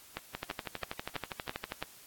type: two click trains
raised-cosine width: 0.3 ms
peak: -18 / -20 dBFS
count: 6 / 18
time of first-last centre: 0.17-1.826 / 0.35-1.721 s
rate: 3.02 / 12.4 Hz
effects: white hiss -55 dBFS RMS until 2.06 s + AAC 64 kbps